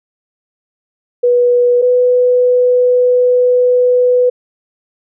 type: tone pair in turn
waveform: sine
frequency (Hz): 488 / 496.2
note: B4 / B4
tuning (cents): -21 / +8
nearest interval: unison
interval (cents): 29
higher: second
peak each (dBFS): -7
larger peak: neither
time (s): 1.23-1.82 / 1.82-4.3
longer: second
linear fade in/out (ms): 10
effects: none